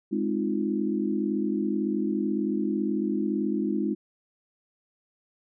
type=chord; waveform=sine; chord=F minor seventh; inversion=first; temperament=equal; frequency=207.7 / 261.6 / 311.1 / 349.2 Hz; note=Ab3 / C4 / Eb4 / F4; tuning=0 / 0 / 0 / 0 cents; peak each=-28 / -32 / -29 / -31 dBFS; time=0.11-3.95 s; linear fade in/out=20 ms; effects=none